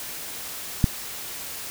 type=click; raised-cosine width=5 ms; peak=-4 dBFS; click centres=0.842 s; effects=white hiss -35 dBFS RMS until 1.7 s